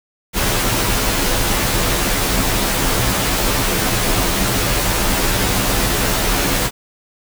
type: noise with comb filter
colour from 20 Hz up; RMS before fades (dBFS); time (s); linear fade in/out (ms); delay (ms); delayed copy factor
pink; -17; 0.33-6.71; 50; 13; -0.9
effects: none